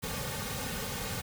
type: noise with comb filter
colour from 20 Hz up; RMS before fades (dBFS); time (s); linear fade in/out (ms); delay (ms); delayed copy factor
pink; -36; 0.02-1.22; 20; 3; -0.95
effects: none